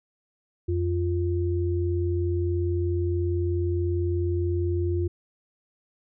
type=tone pair together; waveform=sine; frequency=87.7 / 349.2 Hz; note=F2 / F4; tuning=+8 / 0 cents; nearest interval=2 octaves; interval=2392 cents; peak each=-24 / -27 dBFS; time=0.68-5.08 s; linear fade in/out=10 ms; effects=none